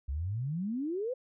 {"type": "exponential sweep", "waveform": "sine", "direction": "up", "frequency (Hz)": [63.8, 530], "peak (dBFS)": -31, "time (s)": [0.08, 1.14], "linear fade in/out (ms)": 10, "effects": []}